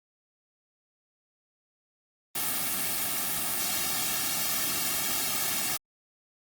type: noise with comb filter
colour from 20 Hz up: white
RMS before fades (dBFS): -29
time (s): 2.35-5.77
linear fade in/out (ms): 5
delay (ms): 2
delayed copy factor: -0.85
effects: Opus 32 kbps